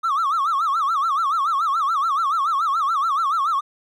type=tone with vibrato; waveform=triangle; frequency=1215 Hz; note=D#6; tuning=42 cents flat; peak=-15 dBFS; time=0.03-3.61 s; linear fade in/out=20 ms; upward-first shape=sine; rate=7 Hz; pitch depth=200 cents each way; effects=tanh soft clip ceiling -13 dBFS